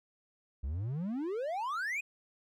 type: exponential sweep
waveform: triangle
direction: up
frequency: 61.74 to 2556 Hz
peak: -31 dBFS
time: 0.63-2.01 s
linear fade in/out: 10 ms
effects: none